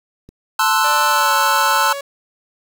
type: click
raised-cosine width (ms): 3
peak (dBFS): -27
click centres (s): 0.29
type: chord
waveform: square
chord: F# half-diminished seventh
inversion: first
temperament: equal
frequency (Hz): 880 / 1046.5 / 1318.5 / 1480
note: A5 / C6 / E6 / F#6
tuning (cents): 0 / 0 / 0 / 0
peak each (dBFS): -19 / -20 / -19 / -21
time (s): 0.59-1.93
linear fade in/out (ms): 5
type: tone with pitch glide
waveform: sawtooth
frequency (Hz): 590 to 560.4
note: D5 to C#5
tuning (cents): +8 to +19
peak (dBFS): -21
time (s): 0.84-2.01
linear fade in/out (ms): 5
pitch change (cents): -89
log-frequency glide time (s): 1.07-1.34
effects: 8-bit